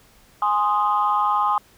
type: chord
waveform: sine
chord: Ab major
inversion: none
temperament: equal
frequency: 830.6 / 1046.5 / 1244.5 Hz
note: Ab5 / C6 / Eb6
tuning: 0 / 0 / 0 cents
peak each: -21 dBFS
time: 0.42-1.58 s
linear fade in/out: 2 ms
effects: tanh soft clip ceiling -9 dBFS + pink hiss -54 dBFS RMS until 1.77 s